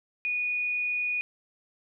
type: tone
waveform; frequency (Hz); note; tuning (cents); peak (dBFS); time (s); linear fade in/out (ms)
sine; 2463; D#7; -18; -26; 0.25-1.21; 0
effects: none